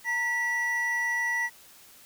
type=tone pair together; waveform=triangle; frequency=918.4 / 1949 Hz; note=A#5 / B6; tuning=-26 / -23 cents; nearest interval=octave + minor second; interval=1303 cents; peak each=-33 / -24 dBFS; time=0.04-1.5 s; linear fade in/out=50 ms; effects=white hiss -53 dBFS RMS until 2.05 s